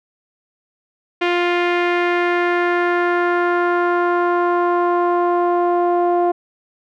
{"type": "tone with low-pass filter sweep", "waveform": "sawtooth", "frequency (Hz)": 350.6, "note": "F4", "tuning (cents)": 7, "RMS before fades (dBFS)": -17, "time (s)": [1.21, 6.32], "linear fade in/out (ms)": 10, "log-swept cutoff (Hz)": [2600, 770], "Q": 2.2, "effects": []}